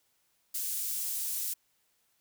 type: high-pass noise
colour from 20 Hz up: pink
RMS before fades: -34 dBFS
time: 0.54-1.54 s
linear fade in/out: 10 ms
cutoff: 9400 Hz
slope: 12 dB/octave
effects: white hiss -73 dBFS RMS until 2.2 s